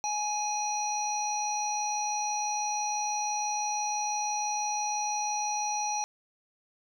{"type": "harmonic tone with a mistuned harmonic", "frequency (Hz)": 831, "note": "G#5", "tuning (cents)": 1, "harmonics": [1, 3, 5, 7], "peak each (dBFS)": [-30, -41, -42, -33], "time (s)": [0.04, 6.04], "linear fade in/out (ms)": 0, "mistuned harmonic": 1, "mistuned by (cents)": 16, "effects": ["10-bit"]}